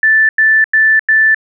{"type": "tone bursts", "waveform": "sine", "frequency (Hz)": 1760, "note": "A6", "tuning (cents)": 0, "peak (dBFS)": -6, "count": 4, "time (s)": [0.03, 1.346], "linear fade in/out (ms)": 2, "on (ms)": 260, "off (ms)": 92, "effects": []}